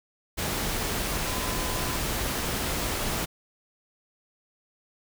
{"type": "tone in noise", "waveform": "sine", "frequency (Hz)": 1013, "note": "B5", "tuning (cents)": 44, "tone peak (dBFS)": -38, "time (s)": [1.25, 1.98], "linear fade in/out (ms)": 20, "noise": "pink", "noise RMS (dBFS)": -29, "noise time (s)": [0.37, 3.26], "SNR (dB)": -12, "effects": []}